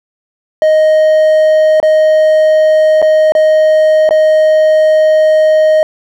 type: tone with dropouts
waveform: triangle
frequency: 623 Hz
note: D#5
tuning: 2 cents sharp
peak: -3 dBFS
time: 0.62-5.83 s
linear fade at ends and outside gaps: 1 ms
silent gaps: 1.801-1.828 / 3.018-3.025 / 3.321-3.351 / 4.091-4.108 s
effects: none